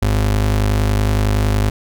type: ring-modulated tone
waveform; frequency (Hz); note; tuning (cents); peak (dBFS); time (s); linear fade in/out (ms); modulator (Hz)
square; 77.78; D#2; 0; -11; 0.02-1.7; 5; 25.4
effects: none